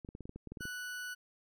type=clicks; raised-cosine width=3 ms; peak=-32 dBFS; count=12; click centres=0.048 / 0.089 / 0.151 / 0.207 / 0.255 / 0.294 / 0.36 / 0.473 / 0.52 / 0.572 / 0.608 / 0.654 s
type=tone; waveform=40% pulse; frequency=1480 Hz; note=F#6; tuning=in tune; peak=-39 dBFS; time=0.6-1.15 s; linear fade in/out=20 ms
effects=none